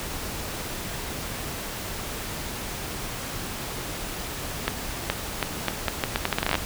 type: accelerating click train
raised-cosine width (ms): 0.3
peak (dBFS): -6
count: 17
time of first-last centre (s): 4.68-6.553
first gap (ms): 420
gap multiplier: 0.78
effects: pink hiss -33 dBFS RMS until 6.65 s